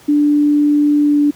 sine tone with pitch glide, 293.7 to 291.7 Hz, D4 to D4, 0 to -12 cents, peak -9 dBFS, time 0.08-1.31 s, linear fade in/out 10 ms, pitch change -12 cents, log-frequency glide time 1.02-1.2 s, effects pink hiss -44 dBFS RMS until 1.35 s + high-pass 80 Hz 12 dB/octave

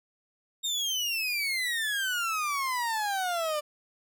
30% pulse exponential sweep, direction down, 3726 to 587.3 Hz, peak -25 dBFS, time 0.63-3.61 s, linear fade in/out 20 ms, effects none

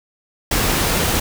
pink noise, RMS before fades -18 dBFS, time 0.51-1.2 s, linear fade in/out 5 ms, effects none

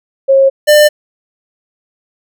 sine / square tone pair in turn, 541 / 597.9 Hz, C#5 / D5, -42 / +31 cents, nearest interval major second, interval 173 cents, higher second, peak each -4 dBFS, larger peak neither, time 0.28-0.5 / 0.67-0.89 s, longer neither, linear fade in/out 20 ms, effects none

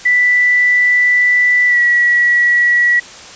sine tone with pitch glide, 1975.5 to 1932.6 Hz, B6 to B6, 0 to -38 cents, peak -8 dBFS, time 0.05-3 s, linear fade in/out 10 ms, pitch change -38 cents, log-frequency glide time 1.67-1.79 s, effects white hiss -34 dBFS RMS until 3.35 s + resampled to 16000 Hz

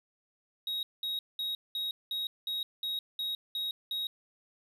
triangle tone bursts, 3788 Hz, A#7, 27 cents sharp, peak -30 dBFS, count 10, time 0.67-4.07 s, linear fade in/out 2 ms, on 160 ms, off 200 ms, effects none

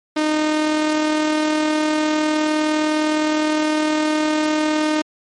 sawtooth tone with amplitude modulation, 307.1 Hz, D#4, 23 cents flat, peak -11 dBFS, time 0.16-5.02 s, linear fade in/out 10 ms, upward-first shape sine, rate 39.6 Hz, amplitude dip 30%, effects low-pass 7000 Hz 12 dB/octave + MP3 48 kbps

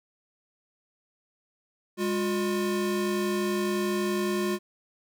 square tone pair together, 204.1 / 357.4 Hz, G#3 / F4, -30 / +40 cents, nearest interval minor seventh, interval 970 cents, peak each -30 / -28 dBFS, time 1.97-4.59 s, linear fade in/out 50 ms, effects none

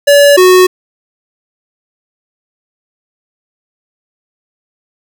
square tone pair in turn, 572 / 367.8 Hz, D5 / F#4, -46 / -10 cents, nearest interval minor sixth, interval 764 cents, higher first, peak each -3 dBFS, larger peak neither, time 0.07-0.37 / 0.37-0.67 s, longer neither, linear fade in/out 10 ms, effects none

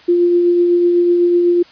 sine tone with tremolo, 349.2 Hz, F4, in tune, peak -8 dBFS, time 0.08-1.63 s, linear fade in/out 10 ms, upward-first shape triangle, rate 8 Hz, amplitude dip 30%, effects white hiss -44 dBFS RMS until 1.71 s + resampled to 11025 Hz

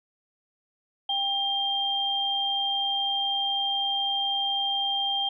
sine tone pair together, 793 / 3186 Hz, G5 / G7, +20 / +27 cents, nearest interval 2 octaves, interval 2407 cents, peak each -30 / -25 dBFS, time 1.09-5.29 s, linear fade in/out 5 ms, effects none

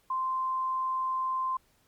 sine tone, 1042 Hz, C6, 7 cents flat, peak -27 dBFS, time 0.1-1.57 s, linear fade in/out 5 ms, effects pink hiss -67 dBFS RMS until 1.87 s + MP3 96 kbps

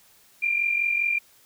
sine tone pair together, 2349 / 2394 Hz, D7 / D7, 0 / +33 cents, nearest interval unison, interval 33 cents, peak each -28 / -22 dBFS, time 0.42-1.19 s, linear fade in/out 10 ms, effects white hiss -57 dBFS RMS until 1.45 s

